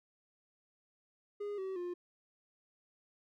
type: tone with pitch steps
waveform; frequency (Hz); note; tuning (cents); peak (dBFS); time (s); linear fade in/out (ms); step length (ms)
triangle; 410.8 / 381.1 / 353.5; G#4 / G4 / F4; -19 / -49 / +21; -35; 1.4-1.94; 10; 180
effects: none